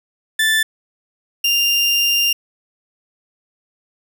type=tone pair in turn; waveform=30% pulse; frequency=1760 / 2794 Hz; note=A6 / F7; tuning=0 / 0 cents; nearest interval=minor sixth; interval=800 cents; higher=second; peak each=-11 dBFS; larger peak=neither; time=0.39-0.63 / 1.44-2.33 s; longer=second; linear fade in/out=5 ms; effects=none